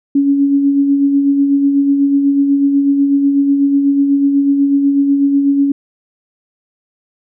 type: tone with tremolo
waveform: sine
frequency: 280 Hz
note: C#4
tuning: 18 cents sharp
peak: -7 dBFS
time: 0.15-5.72 s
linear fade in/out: 5 ms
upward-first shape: sine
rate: 8.1 Hz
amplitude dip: 40%
effects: none